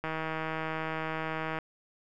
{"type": "click train", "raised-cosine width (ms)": 0.5, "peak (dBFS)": -19, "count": 247, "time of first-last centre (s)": [0.04, 1.587], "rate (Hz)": 159, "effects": []}